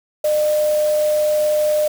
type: tone in noise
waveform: sine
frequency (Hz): 605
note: D#5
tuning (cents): -49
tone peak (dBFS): -14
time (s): 0.24-1.88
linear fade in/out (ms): 5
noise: white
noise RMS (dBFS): -32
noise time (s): 0.24-1.88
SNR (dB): +15
effects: none